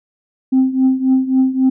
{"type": "tone with tremolo", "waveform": "sine", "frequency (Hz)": 261.6, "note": "C4", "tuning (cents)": 0, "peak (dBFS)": -6, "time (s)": [0.52, 1.7], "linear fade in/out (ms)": 10, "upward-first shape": "triangle", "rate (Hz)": 3.7, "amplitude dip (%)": 85, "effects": ["tanh soft clip ceiling -6 dBFS"]}